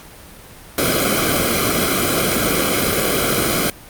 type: noise with comb filter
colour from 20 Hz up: pink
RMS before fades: -17 dBFS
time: 0.78-3.7 s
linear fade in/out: 2 ms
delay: 1.1 ms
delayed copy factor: -0.95
effects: pink hiss -40 dBFS RMS until 3.89 s + Opus 48 kbps